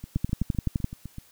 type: two click trains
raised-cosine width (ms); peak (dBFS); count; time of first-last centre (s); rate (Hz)
5; -12 / -24; 9 / 10; 0.16-0.844 / 0.04-1.184; 11.7 / 7.87
effects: white hiss -57 dBFS RMS until 1.31 s